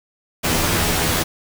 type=noise with comb filter; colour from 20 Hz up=pink; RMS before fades=-19 dBFS; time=0.43-1.24 s; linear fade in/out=20 ms; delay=12 ms; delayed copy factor=+1; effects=none